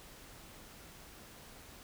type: silence
effects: pink hiss -54 dBFS RMS until 1.83 s